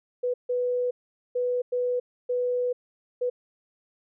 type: tone bursts at uneven times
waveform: sine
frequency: 493.9 Hz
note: B4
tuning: in tune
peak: -23 dBFS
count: 6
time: 0.23-0.34 / 0.49-0.91 / 1.35-1.62 / 1.72-2 / 2.29-2.73 / 3.21-3.3 s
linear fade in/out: 10 ms
effects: none